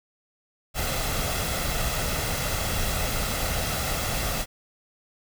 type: noise with comb filter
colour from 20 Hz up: pink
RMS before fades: -27 dBFS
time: 0.74-4.46 s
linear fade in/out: 50 ms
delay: 1.5 ms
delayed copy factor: +0.5
effects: none